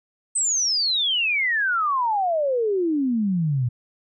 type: exponential sweep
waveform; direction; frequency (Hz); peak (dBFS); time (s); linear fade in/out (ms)
sine; down; 8330 to 116.8; -19; 0.35-3.69; 10
effects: none